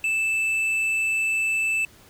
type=tone with tanh clipping; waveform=triangle; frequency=2637 Hz; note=E7; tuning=in tune; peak=-22 dBFS; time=0.04-1.85 s; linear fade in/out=2 ms; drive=10 dB; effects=pink hiss -52 dBFS RMS until 2.09 s